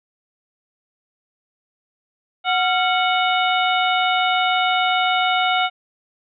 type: harmonic tone with a mistuned harmonic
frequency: 737 Hz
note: F#5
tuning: 7 cents flat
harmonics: 1 / 2 / 3 / 4 / 5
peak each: -19 / -22 / -24 / -25 / -26 dBFS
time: 2.44-5.7 s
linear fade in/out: 50 ms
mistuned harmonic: 2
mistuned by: -110 cents
effects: none